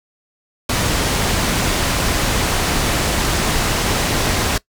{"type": "low-pass noise", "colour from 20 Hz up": "pink", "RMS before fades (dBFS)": -18, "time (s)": [0.69, 4.58], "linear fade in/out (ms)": 5, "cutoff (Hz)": 10000, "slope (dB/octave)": 12, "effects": ["noise-tail reverb RT60 0.1 s tail -20 dB re dry"]}